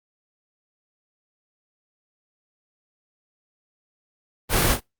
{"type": "noise with echo", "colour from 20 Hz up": "pink", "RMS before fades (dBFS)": -19, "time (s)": [4.49, 4.77], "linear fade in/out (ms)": 50, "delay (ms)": 38, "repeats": 1, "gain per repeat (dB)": -10, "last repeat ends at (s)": 4.808, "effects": ["noise-tail reverb RT60 0.2 s tail -25 dB re dry", "Opus 32 kbps"]}